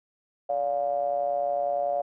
triangle ring-modulated tone, 65.41 Hz, C2, in tune, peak -19 dBFS, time 0.49-2.02 s, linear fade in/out 10 ms, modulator 639 Hz, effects none

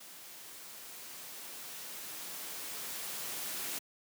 white noise with level ramp, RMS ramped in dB -51 to -38 dBFS, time 0-3.79 s, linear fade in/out 10 ms, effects high-pass 150 Hz 12 dB/octave

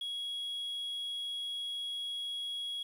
sine tone, 3322 Hz, G#7, in tune, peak -33 dBFS, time 0.01-2.83 s, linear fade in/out 5 ms, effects tanh soft clip ceiling -34 dBFS + 10-bit

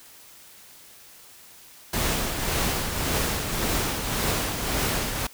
pink noise with tremolo, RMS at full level -24 dBFS, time 1.93-5.27 s, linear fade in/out 5 ms, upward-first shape triangle, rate 1.8 Hz, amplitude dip 50%, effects white hiss -49 dBFS RMS until 5.33 s

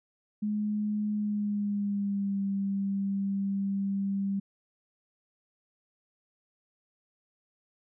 sine tone with pitch glide, 210 to 197.07 Hz, G#3 to G3, +19 to +9 cents, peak -27 dBFS, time 0.42-4.4 s, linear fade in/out 10 ms, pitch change -110 cents, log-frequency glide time 1.13-2.42 s, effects none

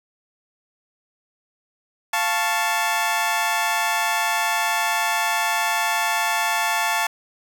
20% pulse chord, F augmented, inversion none, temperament equal with one note detuned, 696 / 880 / 1108.7 Hz, F5 / A5 / C#6, -6 / 0 / 0 cents, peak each -21 / -17 / -22 dBFS, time 2.13-7.07 s, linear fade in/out 5 ms, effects none

